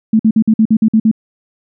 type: tone bursts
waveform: sine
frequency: 220 Hz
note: A3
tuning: in tune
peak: -6 dBFS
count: 9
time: 0.13-1.114 s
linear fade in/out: 5 ms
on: 64 ms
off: 51 ms
effects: none